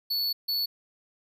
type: tone bursts at uneven times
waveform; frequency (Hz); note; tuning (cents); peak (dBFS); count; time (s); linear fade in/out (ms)
square; 4434; C#8; 0; -26; 2; 0.1-0.33 / 0.48-0.66; 10
effects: none